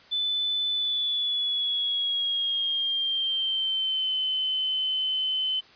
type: tone with pitch glide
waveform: sine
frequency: 3504 to 3050 Hz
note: A7 to G7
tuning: -8 to -48 cents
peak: -24 dBFS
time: 0.11-5.61 s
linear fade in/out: 20 ms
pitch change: -240 cents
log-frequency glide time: 0.7-4.13 s
effects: white hiss -53 dBFS RMS until 5.75 s + resampled to 11025 Hz